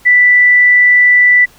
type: tone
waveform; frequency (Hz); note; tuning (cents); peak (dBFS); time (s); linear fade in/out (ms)
sine; 1975.5; B6; 0; -4; 0.05-1.46; 20
effects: pink hiss -44 dBFS RMS until 1.58 s